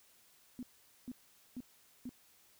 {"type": "tone bursts", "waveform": "sine", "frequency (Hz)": 249.2, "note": "B3", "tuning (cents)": 16, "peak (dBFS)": -40, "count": 4, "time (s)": [0.59, 2.092], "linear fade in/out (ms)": 0, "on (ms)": 38, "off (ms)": 450, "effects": ["white hiss -66 dBFS RMS until 2.59 s"]}